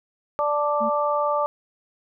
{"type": "harmonic tone", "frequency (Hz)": 293.7, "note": "D4", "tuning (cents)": 0, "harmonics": [2, 3, 4], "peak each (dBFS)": [-23, -26, -24], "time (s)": [0.39, 1.46], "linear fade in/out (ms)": 0}
{"type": "tone", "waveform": "sine", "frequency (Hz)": 224.5, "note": "A3", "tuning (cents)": 35, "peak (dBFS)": -27, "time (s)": [0.8, 0.9], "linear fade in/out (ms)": 20}
{"effects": []}